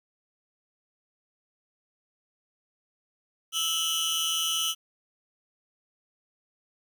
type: tone cluster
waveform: sawtooth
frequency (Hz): 1312 / 2928 / 3089 / 3360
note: E6 / F#7 / G7 / G#7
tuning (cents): -9 / -19 / -26 / +19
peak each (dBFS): -33 / -26 / -26 / -34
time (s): 3.52-4.75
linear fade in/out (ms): 50
effects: 10-bit